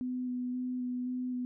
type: tone with vibrato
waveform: sine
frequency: 250.2 Hz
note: B3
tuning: 23 cents sharp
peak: -32 dBFS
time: 0.01-1.45 s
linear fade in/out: 0 ms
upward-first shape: square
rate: 1.9 Hz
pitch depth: 11 cents each way
effects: none